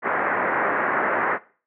white low-pass noise, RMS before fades -22 dBFS, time 0.02-1.39 s, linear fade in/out 50 ms, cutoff 1900 Hz, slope 48 dB/octave, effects noise-tail reverb RT60 0.4 s tail -19 dB re dry + high-pass 300 Hz 12 dB/octave

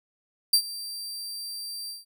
sawtooth tone with ADSR envelope, 4699 Hz, D8, in tune, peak -12 dBFS, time 0.53-2.05 s, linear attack 6 ms, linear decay 78 ms, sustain -19 dB, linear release 160 ms, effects none

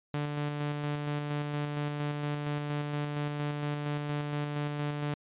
sawtooth tone with tremolo, 146.83 Hz, D3, in tune, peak -26 dBFS, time 0.14-5.14 s, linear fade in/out 0 ms, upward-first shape square, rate 4.3 Hz, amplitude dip 30%, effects resampled to 8000 Hz

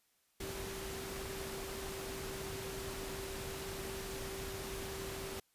sine tone in noise, 387.3 Hz, G4, 21 cents flat, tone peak -45 dBFS, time 0.4-5.4 s, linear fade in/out 5 ms, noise pink, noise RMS -44 dBFS, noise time 0.4-5.4 s, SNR -4 dB, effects white hiss -75 dBFS RMS until 5.54 s + resampled to 32000 Hz

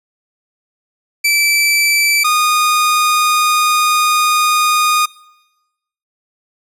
sawtooth tone pair in turn, 2321 / 1229.5 Hz, D7 / D#6, -21 / -21 cents, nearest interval major seventh, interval 1100 cents, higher first, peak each -7 dBFS, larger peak neither, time 1.24-2.24 / 2.24-5.06 s, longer second, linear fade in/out 10 ms, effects noise-tail reverb RT60 1.0 s tail -22 dB re dry + resampled to 32000 Hz

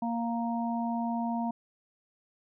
harmonic tone, 233.1 Hz, A#3, in tune, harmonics 1 / 3 / 4, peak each -30 / -35 / -36 dBFS, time 0.02-1.51 s, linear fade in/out 5 ms, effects none

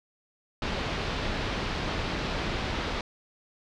pink low-pass noise, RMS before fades -31 dBFS, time 0.62-3.01 s, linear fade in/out 2 ms, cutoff 4500 Hz, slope 24 dB/octave, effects none

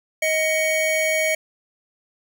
square tone pair together, 629 / 2242 Hz, D#5 / C#7, +19 / +19 cents, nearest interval octave + minor seventh, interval 2200 cents, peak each -22 dBFS, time 0.22-1.35 s, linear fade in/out 5 ms, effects none

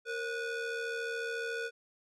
square ring-modulated tone, 500 Hz, B4, 21 cents sharp, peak -32 dBFS, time 0.05-1.71 s, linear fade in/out 50 ms, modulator 963 Hz, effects low-pass 7000 Hz 12 dB/octave

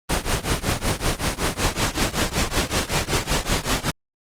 pink noise with tremolo, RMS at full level -18 dBFS, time 0.09-3.91 s, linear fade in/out 10 ms, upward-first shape triangle, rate 5.3 Hz, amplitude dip 95%, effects low-pass 10000 Hz 12 dB/octave + Opus 24 kbps

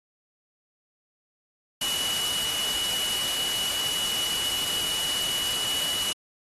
sine tone in noise, 2938 Hz, F#7, 13 cents flat, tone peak -28 dBFS, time 1.81-6.13 s, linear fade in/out 5 ms, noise white, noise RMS -30 dBFS, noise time 1.81-6.13 s, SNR -1 dB, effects AAC 32 kbps

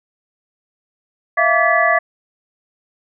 sine tone cluster, 653 / 694 / 1156 / 1714 / 1975 Hz, E5 / F5 / D6 / A6 / B6, -17 / -11 / -28 / -46 / 0 cents, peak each -18 dBFS, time 1.37-1.99 s, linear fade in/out 10 ms, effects none

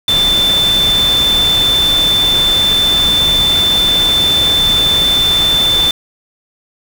sine tone in noise, 3536 Hz, A7, 8 cents sharp, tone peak -9 dBFS, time 0.08-5.91 s, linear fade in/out 2 ms, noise pink, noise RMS -20 dBFS, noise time 0.08-5.91 s, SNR +8 dB, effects none

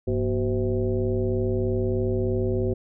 sine tone with frequency modulation, 238.6 Hz, A#3, 41 cents sharp, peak -21 dBFS, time 0.07-2.74 s, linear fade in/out 10 ms, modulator 138 Hz, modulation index 1.8, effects none

